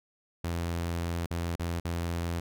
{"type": "tone with dropouts", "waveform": "sawtooth", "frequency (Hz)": 85.1, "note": "F2", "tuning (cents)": -44, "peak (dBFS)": -26, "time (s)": [0.44, 2.4], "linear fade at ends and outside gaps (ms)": 5, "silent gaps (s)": [[1.261, 1.307], [1.556, 1.595], [1.8, 1.849]], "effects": []}